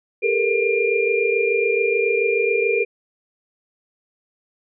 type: tone cluster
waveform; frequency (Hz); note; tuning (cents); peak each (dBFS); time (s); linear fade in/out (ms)
sine; 402.2 / 446.7 / 473.7 / 2397; G4 / A4 / A#4 / D7; +44 / +26 / +28 / +35; -22; 0.22-2.85; 20
effects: none